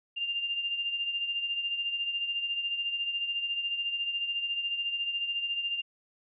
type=beating tone pair; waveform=sine; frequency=2794 / 2808 Hz; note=F7 / F7; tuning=0 / +9 cents; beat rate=14 Hz; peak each=-30 / -38 dBFS; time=0.16-5.82 s; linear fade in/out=20 ms; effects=none